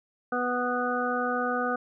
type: harmonic tone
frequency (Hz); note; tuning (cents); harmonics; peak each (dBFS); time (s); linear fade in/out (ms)
246.9; B3; 0; 1 / 2 / 3 / 5 / 6; -32 / -31 / -32 / -31 / -32; 0.32-1.76; 5
effects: none